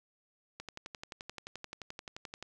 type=click train; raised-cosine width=0.2 ms; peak=-25 dBFS; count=22; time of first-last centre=0.6-2.426 s; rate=11.5 Hz; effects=none